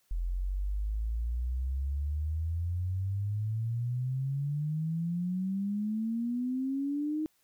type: exponential sweep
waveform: sine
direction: up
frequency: 42.03 to 313.8 Hz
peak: -29 dBFS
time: 0.11-7.26 s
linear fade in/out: 0 ms
effects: white hiss -71 dBFS RMS until 7.43 s